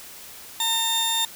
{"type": "tone pair together", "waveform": "sawtooth", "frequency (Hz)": [909, 3632], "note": ["A#5", "A#7"], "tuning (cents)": [-44, -46], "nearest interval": "2 octaves", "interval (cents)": 2398, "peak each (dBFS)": [-24, -19], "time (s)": [0.6, 1.25], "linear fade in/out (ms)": 2, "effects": ["white hiss -42 dBFS RMS until 1.35 s"]}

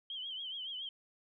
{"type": "tone with vibrato", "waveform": "sine", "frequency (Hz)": 3136, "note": "G7", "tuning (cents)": 0, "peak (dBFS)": -39, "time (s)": [0.1, 0.89], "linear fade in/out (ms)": 2, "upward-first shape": "triangle", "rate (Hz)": 7.1, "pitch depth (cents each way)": 110, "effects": []}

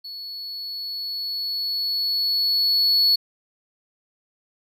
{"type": "tone with level ramp", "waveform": "triangle", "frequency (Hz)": 4400, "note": "C#8", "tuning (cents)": -14, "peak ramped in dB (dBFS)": [-32, -13], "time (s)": [0.04, 3.16], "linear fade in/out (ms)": 10, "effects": []}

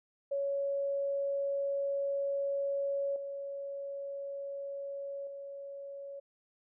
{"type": "tone with level steps", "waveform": "sine", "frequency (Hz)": 558, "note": "C#5", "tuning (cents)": 11, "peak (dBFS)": [-30, -37, -41], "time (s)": [0.31, 6.2], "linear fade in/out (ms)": 10, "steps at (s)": [3.16, 5.27], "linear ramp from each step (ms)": 2, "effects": []}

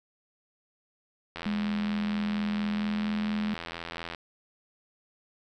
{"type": "click train", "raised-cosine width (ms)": 0.3, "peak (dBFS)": -20, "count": 236, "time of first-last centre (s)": [1.36, 4.148], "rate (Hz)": 84.3}
{"type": "tone with pitch glide", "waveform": "sine", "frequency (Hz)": [207.7, 210.7], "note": ["G#3", "G#3"], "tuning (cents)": [0, 25], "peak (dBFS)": -27, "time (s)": [1.46, 3.54], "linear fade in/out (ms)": 0, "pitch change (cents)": 25, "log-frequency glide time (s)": [2.69, 3.09]}
{"effects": []}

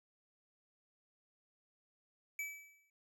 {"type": "tone with exponential decay", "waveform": "square", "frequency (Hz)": 2300, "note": "D7", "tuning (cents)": -37, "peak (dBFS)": -37, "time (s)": [2.39, 2.9], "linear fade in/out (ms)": 2, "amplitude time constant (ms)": 110, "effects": []}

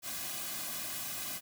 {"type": "noise with comb filter", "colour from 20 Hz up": "white", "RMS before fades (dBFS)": -39, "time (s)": [0.02, 1.41], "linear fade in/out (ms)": 50, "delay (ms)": 2.2, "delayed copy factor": -0.85, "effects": []}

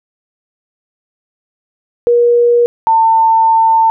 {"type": "tone pair in turn", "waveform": "sine", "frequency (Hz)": [477.4, 898.1], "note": ["A#4", "A5"], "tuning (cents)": [41, 35], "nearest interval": "major seventh", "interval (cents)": 1094, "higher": "second", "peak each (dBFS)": -6, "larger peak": "neither", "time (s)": [[2.07, 2.66], [2.87, 3.9]], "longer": "second", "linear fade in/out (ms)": 0, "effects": []}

